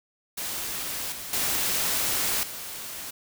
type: noise with level steps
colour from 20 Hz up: white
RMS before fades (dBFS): -32 / -37 / -26 / -37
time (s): 0.37-3.11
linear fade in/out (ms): 10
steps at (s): 1.12 / 1.33 / 2.43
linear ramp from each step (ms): 2
effects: none